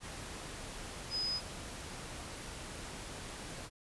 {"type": "tone in noise", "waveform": "sine", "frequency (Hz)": 5030, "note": "D#8", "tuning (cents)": 18, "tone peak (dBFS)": -33, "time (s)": [1.1, 1.41], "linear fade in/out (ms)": 50, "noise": "pink", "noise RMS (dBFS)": -45, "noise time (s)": [0, 3.7], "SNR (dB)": 9, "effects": ["resampled to 24000 Hz"]}